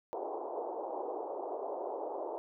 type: band-pass noise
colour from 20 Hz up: pink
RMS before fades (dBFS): -39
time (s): 0.13-2.38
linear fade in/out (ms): 0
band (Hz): 350 to 920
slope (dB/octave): 48
effects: none